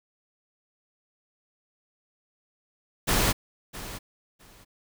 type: noise with echo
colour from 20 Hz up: pink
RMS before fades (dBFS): -23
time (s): 3.07-3.33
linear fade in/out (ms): 20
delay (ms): 660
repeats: 2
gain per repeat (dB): -15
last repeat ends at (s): 4.65
effects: none